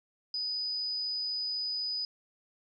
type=tone; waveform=sine; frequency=4978 Hz; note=D#8; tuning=in tune; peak=-31 dBFS; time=0.34-2.05 s; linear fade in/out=2 ms; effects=none